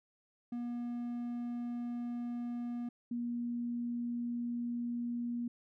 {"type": "tone pair in turn", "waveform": ["triangle", "sine"], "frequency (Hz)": [240, 238.8], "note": ["B3", "A#3"], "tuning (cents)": [-49, 42], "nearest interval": "unison", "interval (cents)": 9, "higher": "first", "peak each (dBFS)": [-34, -34], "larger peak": "neither", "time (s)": [[0.52, 2.89], [3.11, 5.48]], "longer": "neither", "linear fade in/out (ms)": 5, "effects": []}